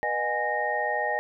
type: tone cluster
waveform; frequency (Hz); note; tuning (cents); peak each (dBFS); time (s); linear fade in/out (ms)
sine; 483.4 / 612 / 730 / 824 / 1856; B4 / D#5 / F#5 / G#5 / A#6; -37 / -29 / -24 / -14 / -8; -34 / -31 / -35 / -29 / -29; 0.03-1.19; 0
effects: none